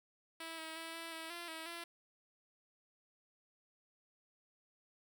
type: tone with pitch steps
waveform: 5% pulse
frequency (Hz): 327.1 / 320.2 / 327.2 / 330.9 / 324.4 / 343.5 / 322.3 / 339.9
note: E4 / D#4 / E4 / E4 / E4 / F4 / E4 / F4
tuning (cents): -13 / +50 / -13 / +7 / -28 / -29 / -39 / -47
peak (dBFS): -33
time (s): 0.4-1.84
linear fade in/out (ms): 5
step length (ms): 180
effects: none